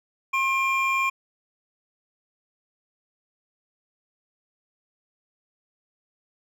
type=tone pair together; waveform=triangle; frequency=1070 / 2383 Hz; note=C6 / D7; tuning=+38 / +25 cents; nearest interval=octave + major second; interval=1387 cents; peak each=-22 dBFS; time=0.33-1.1 s; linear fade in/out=10 ms; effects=none